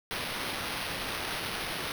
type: noise with sample-and-hold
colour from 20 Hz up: white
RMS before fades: -35 dBFS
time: 0.11-1.92 s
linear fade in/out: 0 ms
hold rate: 7350 Hz
effects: none